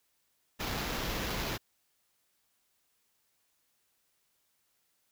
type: noise with sample-and-hold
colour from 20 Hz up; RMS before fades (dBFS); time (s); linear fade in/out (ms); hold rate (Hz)
pink; -35; 0.59-1.58; 20; 8820
effects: white hiss -75 dBFS RMS until 5.11 s